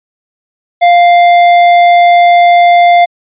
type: tone with hard clipping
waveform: triangle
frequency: 698.5 Hz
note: F5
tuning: in tune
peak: -4 dBFS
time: 0.81-3.06 s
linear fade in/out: 20 ms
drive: 13 dB
effects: resampled to 8000 Hz